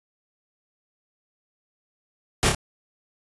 pink noise with echo, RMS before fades -19 dBFS, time 2.43-2.49 s, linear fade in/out 0 ms, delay 29 ms, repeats 2, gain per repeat -4 dB, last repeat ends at 2.548 s, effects resampled to 24000 Hz

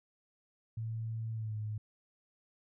sine tone with pitch glide, 112.4 to 107.01 Hz, A2 to A2, +37 to -48 cents, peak -35 dBFS, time 0.77-1.78 s, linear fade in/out 5 ms, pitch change -85 cents, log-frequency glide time 1.32-1.56 s, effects none

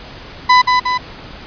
35% pulse tone with echo, 1000 Hz, B5, 21 cents sharp, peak -4 dBFS, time 0.49-0.62 s, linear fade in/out 10 ms, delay 180 ms, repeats 2, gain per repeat -4 dB, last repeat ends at 0.98 s, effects pink hiss -34 dBFS RMS until 1.46 s + resampled to 11025 Hz

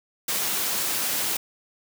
white high-pass noise, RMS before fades -26 dBFS, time 0.28-1.37 s, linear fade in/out 5 ms, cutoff 140 Hz, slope 12 dB/octave, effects none

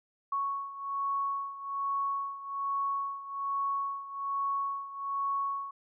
sine beating tone pair, 1108.7 / 1109.9 Hz, C#6 / C#6, 0 / +2 cents, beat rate 1.2 Hz, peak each -32 / -36 dBFS, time 0.32-5.71 s, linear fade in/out 5 ms, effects none

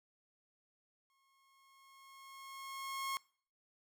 sawtooth tone with exponential growth, 1084 Hz, C#6, 39 cents flat, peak -32 dBFS, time 1.1-3.17 s, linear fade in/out 0 ms, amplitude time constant 450 ms, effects noise-tail reverb RT60 0.5 s tail -23 dB re dry

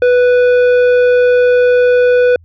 sine tone with tanh clipping, 493.9 Hz, B4, in tune, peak -8 dBFS, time 0.02-2.36 s, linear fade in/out 2 ms, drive 10 dB, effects added 84 Hz sine -40 dBFS peak until 2.44 s

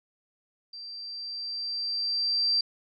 sine tone with level ramp, 4699 Hz, D8, in tune, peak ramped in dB -39 to -21 dBFS, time 0.73-2.61 s, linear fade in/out 5 ms, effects none

